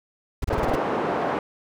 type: noise bursts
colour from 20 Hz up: brown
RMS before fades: -24 dBFS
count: 7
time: 0.42-0.756 s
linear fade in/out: 5 ms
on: 24 ms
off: 28 ms
type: band-pass noise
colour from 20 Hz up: pink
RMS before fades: -25 dBFS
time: 0.5-1.39 s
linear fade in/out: 2 ms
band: 340 to 960 Hz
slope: 12 dB/octave
effects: none